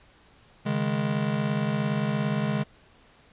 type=chord; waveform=square; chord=C# suspended second; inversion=none; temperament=just; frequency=138.59 / 155.92 / 207.9 Hz; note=C#3 / D#3 / G#3; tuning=0 / +4 / +2 cents; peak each=-30 / -31 / -28 dBFS; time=0.65-2.64 s; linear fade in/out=20 ms; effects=pink hiss -57 dBFS RMS until 3.32 s + resampled to 8000 Hz